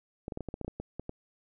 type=clicks; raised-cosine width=2 ms; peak=-23 dBFS; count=12; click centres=0.281 / 0.322 / 0.374 / 0.407 / 0.487 / 0.541 / 0.613 / 0.647 / 0.68 / 0.8 / 0.996 / 1.094 s; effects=none